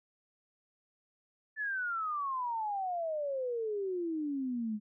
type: exponential sweep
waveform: sine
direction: down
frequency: 1760 to 206.5 Hz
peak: -32 dBFS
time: 1.56-4.8 s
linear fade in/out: 50 ms
effects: none